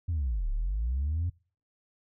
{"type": "linear two-way sweep", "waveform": "sine", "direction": "down then up", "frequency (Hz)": [90, 33, 90], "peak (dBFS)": -25, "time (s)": [0.08, 1.3], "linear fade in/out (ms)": 10, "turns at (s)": 0.5, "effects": ["noise-tail reverb RT60 0.4 s tail -24 dB re dry", "tanh soft clip ceiling -24 dBFS"]}